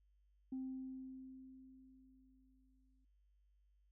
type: tone with exponential decay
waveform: sine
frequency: 261.6 Hz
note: C4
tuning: in tune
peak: -39 dBFS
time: 0.52-3.05 s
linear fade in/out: 5 ms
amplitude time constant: 550 ms
effects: tanh soft clip ceiling -37 dBFS + added 50 Hz sine -70 dBFS peak until 3.91 s